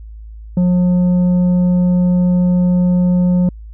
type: tone with tanh clipping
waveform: sine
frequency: 179.3 Hz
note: F3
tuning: 46 cents sharp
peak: -11 dBFS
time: 0.57-3.49 s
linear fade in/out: 2 ms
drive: 6 dB
effects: added 54 Hz sine -30 dBFS peak until 3.73 s